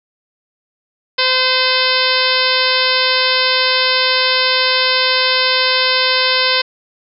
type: harmonic tone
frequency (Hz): 514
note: C5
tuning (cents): -31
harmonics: 1 / 2 / 3 / 4 / 5 / 6 / 7 / 8 / 9 / 10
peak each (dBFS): -21 / -21 / -21 / -21 / -21 / -21 / -21 / -21 / -21 / -21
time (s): 1.18-6.62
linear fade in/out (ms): 10
effects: none